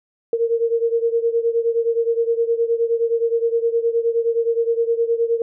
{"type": "beating tone pair", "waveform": "sine", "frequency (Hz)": [460, 469.6], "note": ["A#4", "A#4"], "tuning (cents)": [-23, 13], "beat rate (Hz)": 9.6, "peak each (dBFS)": [-18, -21], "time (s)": [0.33, 5.42], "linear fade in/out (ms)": 2, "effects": []}